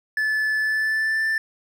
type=tone with pitch glide; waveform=triangle; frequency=1736 to 1772.5 Hz; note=A6 to A6; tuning=-24 to +12 cents; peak=-18 dBFS; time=0.17-1.38 s; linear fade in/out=2 ms; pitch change=+36 cents; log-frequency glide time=0.59-1.27 s; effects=none